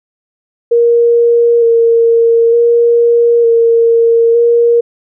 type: tone with vibrato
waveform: sine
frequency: 466.2 Hz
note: A#4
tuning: in tune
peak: -5 dBFS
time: 0.71-4.81 s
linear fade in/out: 10 ms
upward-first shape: square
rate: 0.55 Hz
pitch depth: 16 cents each way
effects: none